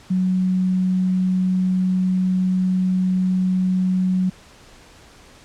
sine tone, 185 Hz, F#3, in tune, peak -16 dBFS, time 0.1-4.3 s, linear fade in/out 10 ms, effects pink hiss -47 dBFS RMS until 5.44 s + low-pass 8000 Hz 12 dB/octave

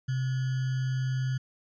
sine tone with sample-and-hold, 130 Hz, C3, 11 cents flat, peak -26 dBFS, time 0.08-1.38 s, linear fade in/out 10 ms, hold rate 1575 Hz, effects resampled to 16000 Hz

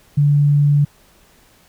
sine tone, 144.9 Hz, D3, 23 cents flat, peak -10 dBFS, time 0.17-0.85 s, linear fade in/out 10 ms, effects pink hiss -52 dBFS RMS until 1.68 s

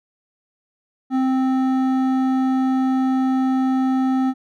sine tone with hard clipping, 261.5 Hz, C4, 1 cent flat, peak -18 dBFS, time 1.1-4.34 s, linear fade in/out 50 ms, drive 10 dB, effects none

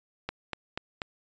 click train, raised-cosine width 0.3 ms, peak -16 dBFS, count 4, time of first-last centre 0.29-1.018 s, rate 4.12 Hz, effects resampled to 16000 Hz

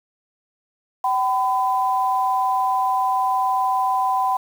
sine tone pair together, 766.2 / 1007 Hz, G5 / B5, -40 / +33 cents, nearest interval perfect fourth, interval 473 cents, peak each -20 dBFS, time 1.04-4.37 s, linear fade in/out 5 ms, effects 7-bit

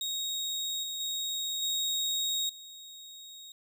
30% pulse tone with level steps, 3761 Hz, A#7, 15 cents sharp, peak -29 / -32 / -29 / -26 / -43 dBFS, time 0.01-3.52 s, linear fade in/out 2 ms, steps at 0.83 / 1 / 1.62 / 2.49 s, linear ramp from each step 5 ms, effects none

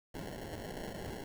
violet noise with sample-and-hold, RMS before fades -43 dBFS, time 0.14-1.24 s, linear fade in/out 5 ms, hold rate 1225 Hz, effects none

